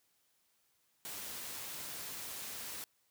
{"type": "noise", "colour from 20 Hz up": "white", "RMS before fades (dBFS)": -44, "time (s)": [1.05, 2.84], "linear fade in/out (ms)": 0, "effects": ["white hiss -75 dBFS RMS until 3.1 s", "high-pass 60 Hz 12 dB/octave"]}